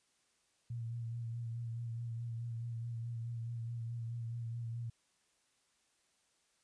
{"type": "tone with vibrato", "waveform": "sine", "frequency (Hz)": 116.54, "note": "A#2", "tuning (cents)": 0, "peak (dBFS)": -38, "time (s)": [0.7, 4.9], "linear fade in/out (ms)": 5, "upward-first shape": "sine", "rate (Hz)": 4.7, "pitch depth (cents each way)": 32, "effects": ["white hiss -75 dBFS RMS until 6.63 s", "resampled to 22050 Hz"]}